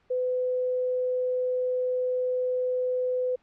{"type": "tone", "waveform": "sine", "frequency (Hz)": 504, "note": "B4", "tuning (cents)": 35, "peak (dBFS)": -24, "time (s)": [0.1, 3.36], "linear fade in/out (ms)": 10, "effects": ["pink hiss -66 dBFS RMS until 3.42 s", "low-pass 3000 Hz 12 dB/octave"]}